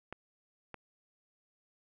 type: clicks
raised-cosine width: 0.5 ms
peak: -26 / -28 dBFS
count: 2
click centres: 0.126 / 0.743 s
effects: none